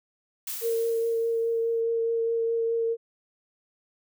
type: noise with exponential decay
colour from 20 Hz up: blue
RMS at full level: -32 dBFS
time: 0.47-1.81 s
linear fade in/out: 5 ms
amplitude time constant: 290 ms
type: tone with vibrato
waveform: sine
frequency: 458.9 Hz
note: A#4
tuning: 27 cents flat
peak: -23 dBFS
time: 0.61-2.97 s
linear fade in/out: 50 ms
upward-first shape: triangle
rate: 4.8 Hz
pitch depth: 14 cents each way
effects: none